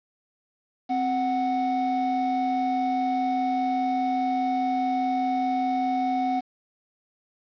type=tone pair together; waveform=triangle; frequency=261.6 / 739.9 Hz; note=C4 / F#5; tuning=0 / 0 cents; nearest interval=octave + tritone; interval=1800 cents; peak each=-25 / -22 dBFS; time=0.89-6.41 s; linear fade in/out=20 ms; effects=resampled to 11025 Hz + 8-bit